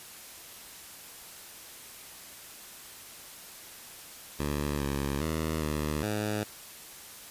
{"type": "tone with pitch steps", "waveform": "10% pulse", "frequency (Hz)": [72.8, 69.9, 79.2, 75.4, 105.7], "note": ["D2", "C#2", "D#2", "D2", "G#2"], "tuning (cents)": [-15, 15, 31, 46, 31], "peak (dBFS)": -21, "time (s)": [4.39, 6.44], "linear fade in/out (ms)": 10, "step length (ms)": 410, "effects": ["white hiss -47 dBFS RMS until 7.3 s", "resampled to 32000 Hz"]}